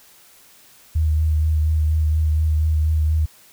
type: tone with vibrato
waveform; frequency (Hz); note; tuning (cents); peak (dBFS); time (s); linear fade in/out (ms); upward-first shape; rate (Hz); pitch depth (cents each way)
sine; 77.78; D#2; 0; -15; 0.95-3.26; 10; sine; 4.2; 23
effects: white hiss -50 dBFS RMS until 3.52 s